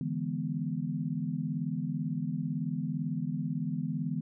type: chord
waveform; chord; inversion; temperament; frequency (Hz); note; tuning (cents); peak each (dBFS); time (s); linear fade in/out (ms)
sine; E dominant seventh; third; equal; 146.83 / 164.81 / 207.7 / 246.9; D3 / E3 / G#3 / B3; 0 / 0 / 0 / 0; -36 / -34 / -38 / -36; 0.01-4.21; 2
effects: none